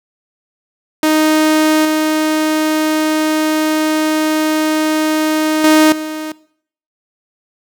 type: tone with level steps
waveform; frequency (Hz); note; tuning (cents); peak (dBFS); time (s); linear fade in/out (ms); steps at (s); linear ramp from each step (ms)
sawtooth; 310.7; D#4; -2; -6 / -9 / -3 / -18; 1.03-6.32; 2; 1.85 / 5.64 / 5.92; 2
effects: noise-tail reverb RT60 0.6 s tail -20 dB re dry